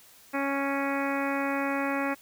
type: harmonic tone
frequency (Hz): 277.2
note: C#4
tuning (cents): 0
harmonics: 1 / 2 / 3 / 4 / 5 / 6 / 7 / 8 / 9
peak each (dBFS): -30 / -33 / -35 / -36 / -37 / -38 / -38 / -39 / -40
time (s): 0.33-2.15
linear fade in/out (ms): 20
effects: white hiss -55 dBFS RMS until 2.21 s